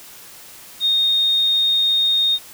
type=tone; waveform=sine; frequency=3697 Hz; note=A#7; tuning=15 cents flat; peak=-14 dBFS; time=0.8-2.39 s; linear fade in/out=50 ms; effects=white hiss -41 dBFS RMS until 2.53 s